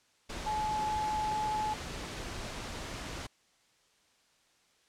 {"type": "tone in noise", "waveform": "sine", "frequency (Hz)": 856, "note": "A5", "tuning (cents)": -48, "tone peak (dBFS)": -30, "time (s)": [0.46, 1.74], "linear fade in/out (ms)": 10, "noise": "pink", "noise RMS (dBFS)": -40, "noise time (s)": [0.29, 3.27], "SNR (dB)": 7, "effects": ["white hiss -68 dBFS RMS until 4.88 s", "low-pass 7000 Hz 12 dB/octave"]}